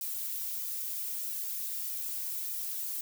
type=noise with flanger; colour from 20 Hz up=violet; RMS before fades=-36 dBFS; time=0.01-3.01 s; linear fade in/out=2 ms; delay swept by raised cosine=1.8 to 3 ms; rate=1.6 Hz; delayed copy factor=-0.65; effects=none